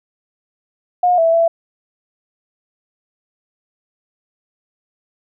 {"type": "tone with pitch steps", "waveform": "sine", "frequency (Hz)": [717, 659, 667], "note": ["F5", "E5", "E5"], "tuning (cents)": [45, -1, 20], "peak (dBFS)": -10, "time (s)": [1.03, 1.48], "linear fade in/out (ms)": 5, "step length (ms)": 150, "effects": []}